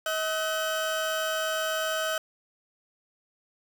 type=tone pair together; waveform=30% pulse; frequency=636.1 / 1513 Hz; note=D#5 / F#6; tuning=+38 / +38 cents; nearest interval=octave + minor third; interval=1500 cents; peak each=-26 / -28 dBFS; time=0.06-2.18 s; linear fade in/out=2 ms; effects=8-bit

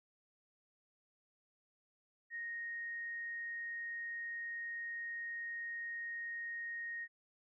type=tone; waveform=sine; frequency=1864.7 Hz; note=A#6; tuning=in tune; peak=-40 dBFS; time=2.3-7.08 s; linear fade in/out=50 ms; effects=none

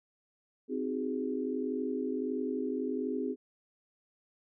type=chord; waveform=sine; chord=Ab dominant seventh; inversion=first; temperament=just; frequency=259.6 / 311.5 / 373.8 / 415.3 Hz; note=C4 / Eb4 / Gb4 / Ab4; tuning=-13 / +2 / +18 / 0 cents; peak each=-34 / -39 / -39 / -36 dBFS; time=0.68-3.36 s; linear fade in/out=50 ms; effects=none

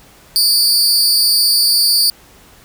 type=tone with amplitude modulation; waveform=sawtooth; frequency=4659 Hz; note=D8; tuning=15 cents flat; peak=-3 dBFS; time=0.36-2.1 s; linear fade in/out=0 ms; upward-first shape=sine; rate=258 Hz; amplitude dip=100%; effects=pink hiss -45 dBFS RMS until 2.64 s

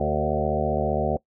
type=harmonic tone with a mistuned harmonic; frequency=75.2 Hz; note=D2; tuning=42 cents sharp; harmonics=1 / 2 / 3 / 5 / 6 / 7 / 8 / 9 / 10; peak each=-30 / -30 / -30 / -30 / -30 / -30 / -30 / -30 / -30 dBFS; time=0-1.17 s; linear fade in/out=5 ms; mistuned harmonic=7; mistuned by=+21 cents; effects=noise-tail reverb RT60 0.1 s tail -21 dB re dry

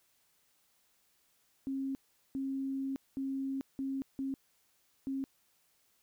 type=tone bursts at uneven times; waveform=sine; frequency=270 Hz; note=C#4; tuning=45 cents flat; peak=-33 dBFS; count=6; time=1.67-1.95 / 2.35-2.96 / 3.17-3.61 / 3.79-4.02 / 4.19-4.34 / 5.07-5.24 s; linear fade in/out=0 ms; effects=white hiss -72 dBFS RMS until 6.02 s

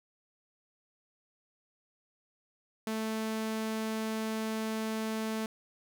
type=tone; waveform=sawtooth; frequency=220 Hz; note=A3; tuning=in tune; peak=-28 dBFS; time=2.87-5.46 s; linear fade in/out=2 ms; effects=none

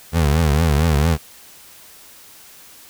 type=tone with vibrato; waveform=25% pulse; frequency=77.1 Hz; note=D#2; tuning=15 cents flat; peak=-10 dBFS; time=0.12-1.18 s; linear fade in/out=50 ms; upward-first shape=triangle; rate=4.4 Hz; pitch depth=190 cents each way; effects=white hiss -44 dBFS RMS until 2.89 s

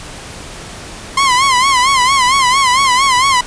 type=tone with vibrato; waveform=sawtooth; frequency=1046.5 Hz; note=C6; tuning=in tune; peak=-5 dBFS; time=1.17-3.41 s; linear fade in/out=5 ms; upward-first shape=sine; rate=4.4 Hz; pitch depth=110 cents each way; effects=pink hiss -30 dBFS RMS until 3.46 s + resampled to 22050 Hz

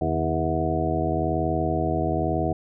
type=harmonic tone with a mistuned harmonic; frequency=81 Hz; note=E2; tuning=30 cents flat; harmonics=1 / 2 / 3 / 4 / 5 / 6 / 8 / 9; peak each=-29 / -29 / -33 / -28 / -31 / -33 / -29 / -29 dBFS; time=0.01-2.53 s; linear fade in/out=5 ms; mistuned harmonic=2; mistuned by=-98 cents; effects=none

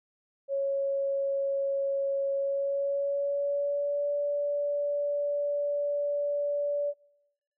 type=tone with pitch glide; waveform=sine; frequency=552 to 577.8 Hz; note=C#5 to D5; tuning=-7 to -28 cents; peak=-26 dBFS; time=0.48-6.94 s; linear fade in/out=50 ms; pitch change=+79 cents; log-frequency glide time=2.33-4.11 s; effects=noise-tail reverb RT60 0.9 s tail -25 dB re dry

